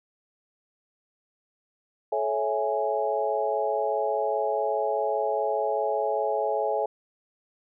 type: chord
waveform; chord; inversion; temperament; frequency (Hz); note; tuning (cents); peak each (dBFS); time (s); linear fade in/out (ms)
sine; A major seventh; none; equal with one note detuned; 431.7 / 554.4 / 659.3 / 830.6; A4 / C#5 / E5 / G#5; -33 / 0 / 0 / 0; -29; 2.12-6.86; 5
effects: none